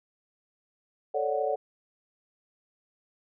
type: chord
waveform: sine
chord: D major seventh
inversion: second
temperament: equal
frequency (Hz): 440 / 554.4 / 587.3 / 740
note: A4 / C#5 / D5 / F#5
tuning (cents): 0 / 0 / 0 / 0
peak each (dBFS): -31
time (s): 1.14-1.56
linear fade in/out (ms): 10
effects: none